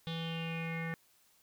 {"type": "tone with low-pass filter sweep", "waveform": "square", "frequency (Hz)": 164.6, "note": "E3", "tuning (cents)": -2, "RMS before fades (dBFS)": -38, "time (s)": [0.07, 0.94], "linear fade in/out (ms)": 0, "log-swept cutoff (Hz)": [3600, 1900], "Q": 7.7, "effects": ["white hiss -68 dBFS RMS until 1.42 s"]}